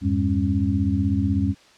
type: tone cluster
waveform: sine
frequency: 85 / 101.1 / 201.1 / 273.2 Hz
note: F2 / G#2 / G3 / C#4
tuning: -46 / -46 / +44 / -25 cents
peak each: -24 dBFS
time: 0.01-1.55 s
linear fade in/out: 50 ms
effects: white hiss -52 dBFS RMS until 1.77 s + low-pass 5000 Hz 12 dB/octave